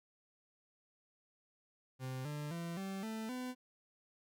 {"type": "tone with pitch steps", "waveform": "40% pulse", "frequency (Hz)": [129.8, 148.24, 169.3, 193.36, 220.8, 252.2], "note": ["C3", "D3", "E3", "G3", "A3", "B3"], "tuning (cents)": [-13, 17, 46, -23, 6, 36], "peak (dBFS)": -39, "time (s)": [1.99, 3.55], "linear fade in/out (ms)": 50, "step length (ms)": 260, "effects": []}